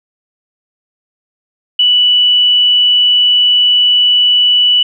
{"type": "tone", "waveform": "sine", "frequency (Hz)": 2960, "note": "F#7", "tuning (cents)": 0, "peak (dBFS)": -6, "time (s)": [1.79, 4.83], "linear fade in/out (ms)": 5, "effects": []}